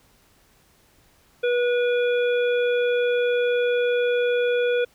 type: harmonic tone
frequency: 486.5 Hz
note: B4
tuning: 26 cents flat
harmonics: 1 / 3 / 5 / 7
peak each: -19 / -29 / -33 / -36 dBFS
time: 1.43-4.85 s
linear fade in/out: 10 ms
effects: pink hiss -59 dBFS RMS until 4.94 s